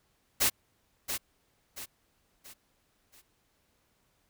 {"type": "noise with echo", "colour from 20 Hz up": "white", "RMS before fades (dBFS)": -25, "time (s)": [0.4, 0.5], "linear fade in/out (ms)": 20, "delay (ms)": 680, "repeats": 4, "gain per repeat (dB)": -8, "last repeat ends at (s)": 3.22, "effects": ["pink hiss -72 dBFS RMS until 4.29 s"]}